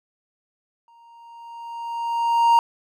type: tone with exponential growth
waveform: triangle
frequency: 932.3 Hz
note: A#5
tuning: in tune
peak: -9 dBFS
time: 0.88-2.59 s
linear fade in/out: 1 ms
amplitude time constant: 370 ms
effects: none